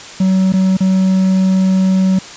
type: tone with dropouts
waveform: triangle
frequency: 188.6 Hz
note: F#3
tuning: 33 cents sharp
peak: -7 dBFS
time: 0.2-2.19 s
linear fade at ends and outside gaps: 5 ms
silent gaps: 0.524-0.536 / 0.77-0.805 s
effects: white hiss -32 dBFS RMS until 2.36 s + resampled to 16000 Hz